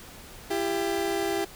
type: tone pair together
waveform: 30% pulse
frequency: 336.6 / 397 Hz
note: E4 / G4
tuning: +36 / +22 cents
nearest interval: minor third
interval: 286 cents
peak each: -27 / -25 dBFS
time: 0.5-1.45 s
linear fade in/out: 10 ms
effects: pink hiss -46 dBFS RMS until 1.55 s